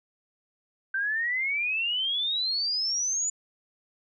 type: exponential sweep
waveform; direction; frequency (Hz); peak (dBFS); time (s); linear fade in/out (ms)
sine; up; 1547 to 7040; -25; 0.94-3.3; 5
effects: none